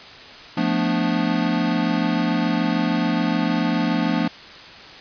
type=chord; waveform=square; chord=B half-diminished seventh; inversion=second; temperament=equal; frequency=174.61 / 220 / 246.9 / 293.7 Hz; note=F3 / A3 / B3 / D4; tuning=0 / 0 / 0 / 0 cents; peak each=-25 dBFS; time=0.57-4.28 s; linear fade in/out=5 ms; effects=white hiss -40 dBFS RMS until 5 s + resampled to 11025 Hz